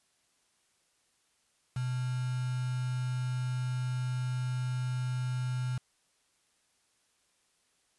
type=tone with quantisation; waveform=sine; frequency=126 Hz; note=B2; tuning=35 cents sharp; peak=-30 dBFS; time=1.76-5.78 s; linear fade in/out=5 ms; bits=7; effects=white hiss -72 dBFS RMS until 7.98 s + resampled to 24000 Hz